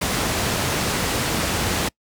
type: low-pass noise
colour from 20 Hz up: pink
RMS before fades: -22 dBFS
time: 0.01-1.89 s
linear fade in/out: 10 ms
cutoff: 11000 Hz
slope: 12 dB/octave
effects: noise-tail reverb RT60 0.1 s tail -26 dB re dry + high-pass 60 Hz 12 dB/octave